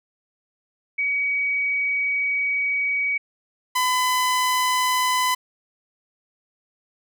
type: tone pair in turn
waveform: sine / sawtooth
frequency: 2263 / 1008.1 Hz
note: C#7 / B5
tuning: +35 / +35 cents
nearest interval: octave + major second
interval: 1400 cents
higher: first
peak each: -20 / -15 dBFS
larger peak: second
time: 0.98-3.18 / 3.75-5.35 s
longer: first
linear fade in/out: 10 ms
effects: none